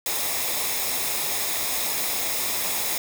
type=noise with comb filter; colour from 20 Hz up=white; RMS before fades=-26 dBFS; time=0.06-2.98 s; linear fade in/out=2 ms; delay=0.67 ms; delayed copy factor=-0.5; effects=none